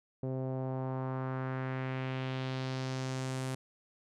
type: tone with low-pass filter sweep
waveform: sawtooth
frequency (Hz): 130.81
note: C3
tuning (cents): 0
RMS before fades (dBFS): -36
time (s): 0.23-3.55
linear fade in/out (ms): 2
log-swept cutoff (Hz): 500 to 9900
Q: 1.7
effects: none